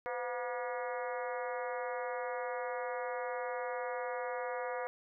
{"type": "harmonic tone with a mistuned harmonic", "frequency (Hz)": 240.5, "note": "B3", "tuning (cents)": -46, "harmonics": [2, 3, 4, 5, 6, 7, 8, 9], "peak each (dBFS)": [-38, -42, -44, -46, -48, -49, -50, -51], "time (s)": [0.06, 4.87], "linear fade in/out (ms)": 0, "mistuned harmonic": 2, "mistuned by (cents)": 88, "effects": []}